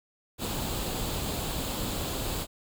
pink noise with comb filter, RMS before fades -32 dBFS, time 0.38-2.47 s, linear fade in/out 50 ms, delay 0.26 ms, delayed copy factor +0.5, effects none

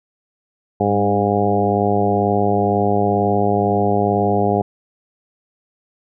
harmonic tone with a mistuned harmonic, 102.1 Hz, G#2, 29 cents flat, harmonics 1 / 2 / 3 / 4 / 5 / 6 / 7 / 8, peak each -23 / -21 / -25 / -20 / -24 / -26 / -20 / -24 dBFS, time 0.8-4.62 s, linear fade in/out 5 ms, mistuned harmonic 2, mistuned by -16 cents, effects none

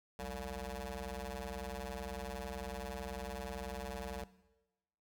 15% pulse ring-modulated tone, 130.81 Hz, C3, in tune, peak -31 dBFS, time 0.19-4.24 s, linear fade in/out 2 ms, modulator 318 Hz, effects noise-tail reverb RT60 1.0 s tail -18 dB re dry

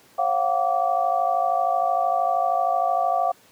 sine tone cluster, 540 / 696 / 749 / 1158 Hz, C#5 / F5 / F#5 / D6, -45 / -6 / +21 / -25 cents, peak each -30 / -22 / -23 / -28 dBFS, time 0.18-3.32 s, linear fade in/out 10 ms, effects pink hiss -54 dBFS RMS until 3.51 s + high-pass 150 Hz 12 dB/octave

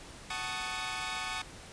15% pulse chord, D# half-diminished seventh, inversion first, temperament equal with one note detuned, 746 / 880 / 1108.7 / 1244.5 Hz, F#5 / A5 / C#6 / D#6, +14 / 0 / 0 / 0 cents, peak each -34 dBFS, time 0.3-1.42 s, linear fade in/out 5 ms, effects pink hiss -49 dBFS RMS until 1.72 s + resampled to 22050 Hz

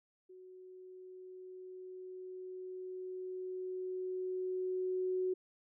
sine tone with level ramp, 370 Hz, F#4, in tune, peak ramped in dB -52 to -31 dBFS, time 0.29-5.34 s, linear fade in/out 10 ms, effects none

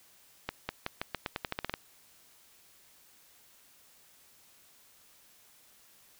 accelerating click train, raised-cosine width 0.3 ms, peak -16 dBFS, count 13, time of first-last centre 0.49-1.739 s, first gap 200 ms, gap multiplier 0.87, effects white hiss -61 dBFS RMS until 6.19 s

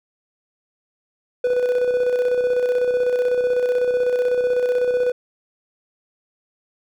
triangle tone with tremolo, 495 Hz, B4, 4 cents sharp, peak -13 dBFS, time 1.44-5.12 s, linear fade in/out 5 ms, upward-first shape square, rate 16 Hz, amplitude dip 40%, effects none

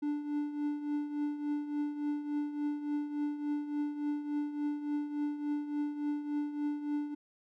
triangle tone with tremolo, 293.8 Hz, D4, 1 cent sharp, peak -27 dBFS, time 0.02-7.15 s, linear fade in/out 10 ms, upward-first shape triangle, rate 3.5 Hz, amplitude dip 70%, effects none

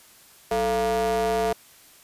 square ring-modulated tone, 124.5 Hz, B2, 14 cents sharp, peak -19 dBFS, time 0.51-1.53 s, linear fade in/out 5 ms, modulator 564 Hz, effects white hiss -52 dBFS RMS until 2.03 s + resampled to 32000 Hz

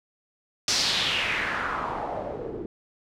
white noise with low-pass filter sweep, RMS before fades -28 dBFS, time 0.68-2.66 s, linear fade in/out 2 ms, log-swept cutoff 5700 to 340 Hz, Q 3.2, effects none

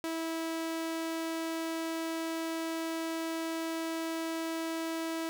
sawtooth tone, 326.4 Hz, E4, 17 cents flat, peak -29 dBFS, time 0.04-5.29 s, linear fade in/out 0 ms, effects none

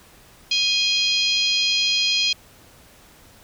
harmonic tone with a mistuned harmonic, 830.6 Hz, G#5, in tune, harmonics 3 / 4 / 5 / 6 / 7 / 8, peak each -24 / -22 / -23 / -25 / -35 / -35 dBFS, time 0.51-2.33 s, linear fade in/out 5 ms, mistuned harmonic 4, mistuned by -43 cents, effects pink hiss -50 dBFS RMS until 3.43 s

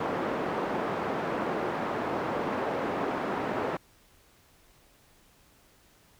pink band-pass noise, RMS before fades -31 dBFS, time 0-3.77 s, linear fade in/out 5 ms, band 270 to 1200 Hz, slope 12 dB/octave, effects pink hiss -61 dBFS RMS until 6.19 s

